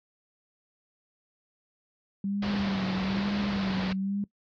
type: tone with vibrato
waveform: sine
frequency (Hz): 195.7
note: G3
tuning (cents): -3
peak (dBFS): -27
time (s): 2.24-4.24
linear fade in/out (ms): 2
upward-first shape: sine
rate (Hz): 1.1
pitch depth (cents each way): 68
type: low-pass noise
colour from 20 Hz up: pink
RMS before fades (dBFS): -34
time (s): 2.42-3.93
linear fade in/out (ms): 5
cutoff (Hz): 4800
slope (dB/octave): 48
effects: noise-tail reverb RT60 0.1 s tail -20 dB re dry + high-pass 80 Hz 12 dB/octave